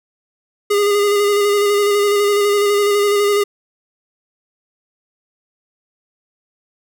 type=tone with vibrato; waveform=square; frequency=408.9 Hz; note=G#4; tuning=27 cents flat; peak=-13 dBFS; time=0.7-3.44 s; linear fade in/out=10 ms; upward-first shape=square; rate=12 Hz; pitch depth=20 cents each way; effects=none